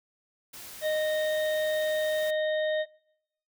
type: noise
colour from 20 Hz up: white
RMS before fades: -44 dBFS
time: 0.53-2.31 s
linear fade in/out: 10 ms
type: harmonic tone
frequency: 618 Hz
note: D#5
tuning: 12 cents flat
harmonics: 1 / 3 / 5 / 6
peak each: -25 / -35 / -47 / -39 dBFS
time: 0.81-2.86 s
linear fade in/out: 50 ms
effects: noise-tail reverb RT60 0.8 s tail -24 dB re dry